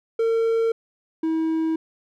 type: tone pair in turn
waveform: triangle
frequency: 454.7 / 321.5 Hz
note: A#4 / E4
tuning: -43 / -43 cents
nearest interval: tritone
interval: 600 cents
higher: first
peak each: -16 / -18 dBFS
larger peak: first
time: 0.19-0.72 / 1.23-1.76 s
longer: neither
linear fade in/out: 5 ms
effects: none